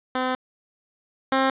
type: tone pair in turn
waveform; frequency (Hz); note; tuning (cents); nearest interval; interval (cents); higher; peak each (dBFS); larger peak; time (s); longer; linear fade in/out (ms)
10% pulse; 256.3 / 266; C4 / C4; -36 / +29; minor second; 65; second; -14 / -10; second; 0.15-0.35 / 1.32-1.5; first; 2
effects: resampled to 8000 Hz + 8-bit